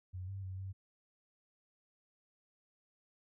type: tone with pitch steps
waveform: sine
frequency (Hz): 91.8 / 97.4 / 93.9 / 95.7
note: F#2 / G2 / F#2 / G2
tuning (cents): -13 / -11 / +26 / -41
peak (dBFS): -40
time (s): 0.13-0.73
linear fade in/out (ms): 20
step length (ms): 150
effects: none